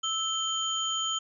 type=tone cluster; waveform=sine; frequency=1307 / 3121 / 6800 Hz; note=E6 / G7 / G#8; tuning=-15 / -8 / +40 cents; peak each=-34 / -29 / -35 dBFS; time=0.03-1.19 s; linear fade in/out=10 ms; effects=none